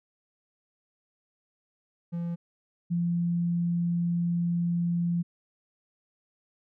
triangle / sine tone pair in turn, 170.8 / 172.09 Hz, F3 / F3, -38 / -25 cents, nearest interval unison, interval 13 cents, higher second, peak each -27 / -24 dBFS, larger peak second, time 2.12-2.36 / 2.9-5.23 s, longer second, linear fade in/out 20 ms, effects none

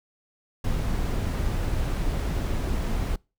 brown noise, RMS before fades -26 dBFS, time 0.64-3.16 s, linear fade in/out 5 ms, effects noise-tail reverb RT60 0.3 s tail -26 dB re dry

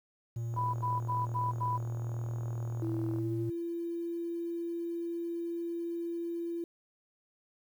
triangle tone, 116.54 Hz, A#2, in tune, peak -31 dBFS, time 0.36-3.5 s, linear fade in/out 5 ms
click train, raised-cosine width 1 ms, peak -33 dBFS, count 110, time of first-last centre 0.54-3.186 s, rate 41.2 Hz
sine tone bursts, 990 Hz, B5, 4 cents sharp, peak -30 dBFS, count 5, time 0.56-1.78 s, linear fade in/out 20 ms, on 180 ms, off 80 ms
sine tone with pitch glide, 329.6 to 339.3 Hz, E4 to F4, 0 to -50 cents, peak -33 dBFS, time 2.82-6.64 s, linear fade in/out 2 ms, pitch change +50 cents, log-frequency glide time 3.1-3.44 s
effects 10-bit

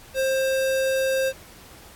square tone, 530 Hz, C5, 22 cents sharp, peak -21 dBFS, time 0.14-1.33 s, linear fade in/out 50 ms, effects pink hiss -47 dBFS RMS until 1.95 s + AAC 64 kbps

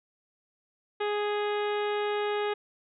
harmonic tone, 415.3 Hz, G#4, in tune, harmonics 1 / 2 / 3 / 4 / 5 / 6 / 7 / 8 / 9, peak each -28 / -34 / -38 / -40 / -42 / -44 / -45 / -46 / -47 dBFS, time 1-2.54 s, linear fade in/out 10 ms, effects none

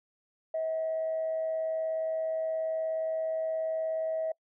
sine tone with amplitude modulation, 641 Hz, E5, 49 cents flat, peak -26 dBFS, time 0.54-4.32 s, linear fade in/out 5 ms, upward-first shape sine, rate 119 Hz, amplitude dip 35%, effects noise-tail reverb RT60 0.1 s tail -26 dB re dry + tanh soft clip ceiling -24 dBFS

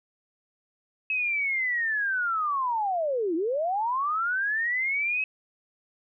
sine linear two-way sweep, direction down then up, 2578 to 311.1 to 2578 Hz, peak -24 dBFS, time 1.1-5.24 s, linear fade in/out 2 ms, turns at 3.35 s, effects none

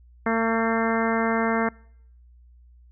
harmonic tone with a mistuned harmonic, 226.4 Hz, A3, 50 cents sharp, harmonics 1 / 2 / 3 / 4 / 5 / 6 / 7 / 8 / 9, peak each -24 / -27 / -29 / -30 / -31 / -32 / -32 / -33 / -34 dBFS, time 0.26-1.69 s, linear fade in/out 5 ms, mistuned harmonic 9, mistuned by +46 cents, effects noise-tail reverb RT60 0.7 s tail -26 dB re dry + added 60 Hz sine -49 dBFS peak until 2.91 s

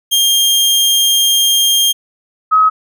sawtooth / sine tone pair in turn, 3210 / 1273.9 Hz, G7 / D#6, +40 / +40 cents, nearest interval octave + major third, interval 1600 cents, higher first, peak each -6 / -6 dBFS, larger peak neither, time 0.11-1.93 / 2.51-2.7 s, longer first, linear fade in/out 20 ms, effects none

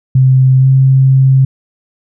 sine tone with pitch glide, 130.81 to 133.17 Hz, C3 to C3, 0 to +31 cents, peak -4 dBFS, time 0.15-1.45 s, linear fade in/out 5 ms, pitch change +31 cents, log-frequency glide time 0.59-0.67 s, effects none

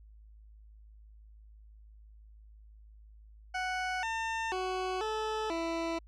20% pulse tone with pitch steps, 741 / 900 / 371.9 / 434.8 / 331.5 Hz, F#5 / A5 / F#4 / A4 / E4, +2 / +39 / +9 / -21 / +10 cents, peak -27 dBFS, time 3.54-5.99 s, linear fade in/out 10 ms, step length 490 ms, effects added 53 Hz sine -52 dBFS peak until 6.07 s + low-pass 5000 Hz 12 dB/octave

